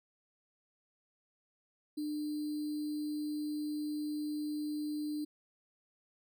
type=tone with sample-and-hold; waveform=sine; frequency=300 Hz; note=D4; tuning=37 cents sharp; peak=-34 dBFS; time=1.97-5.25 s; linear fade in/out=10 ms; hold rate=4410 Hz; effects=none